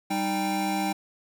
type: tone cluster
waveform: square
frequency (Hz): 196.3 / 310.1 / 790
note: G3 / D#4 / G5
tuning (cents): +3 / -6 / +13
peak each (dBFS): -31 / -31 / -29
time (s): 0.1-0.93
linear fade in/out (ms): 10
effects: none